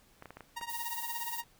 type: clicks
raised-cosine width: 0.5 ms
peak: -31 dBFS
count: 6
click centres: 0.224 / 0.257 / 0.306 / 0.37 / 0.407 / 0.613 s
type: tone with tremolo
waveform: sawtooth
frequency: 937 Hz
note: A#5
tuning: 9 cents sharp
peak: -31 dBFS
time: 0.56-1.44 s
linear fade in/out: 10 ms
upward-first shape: triangle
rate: 17 Hz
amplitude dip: 95%
type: noise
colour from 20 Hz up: violet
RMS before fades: -40 dBFS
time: 0.69-1.41 s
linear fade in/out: 10 ms
effects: pink hiss -64 dBFS RMS until 1.59 s